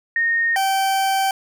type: tone pair in turn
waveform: sine / 40% pulse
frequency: 1848 / 774.9 Hz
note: A#6 / G5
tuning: -16 / -20 cents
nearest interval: octave + minor third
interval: 1504 cents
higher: first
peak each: -16 dBFS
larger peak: neither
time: 0.16-0.56 / 0.56-1.31 s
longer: second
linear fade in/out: 2 ms
effects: none